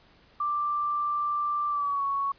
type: tone with pitch glide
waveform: sine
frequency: 1178 to 1112.5 Hz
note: D6 to C#6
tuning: +5 to +6 cents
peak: -25 dBFS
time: 0.4-2.32 s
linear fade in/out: 5 ms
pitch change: -99 cents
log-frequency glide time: 1.69-2.03 s
effects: pink hiss -59 dBFS RMS until 2.38 s + resampled to 11025 Hz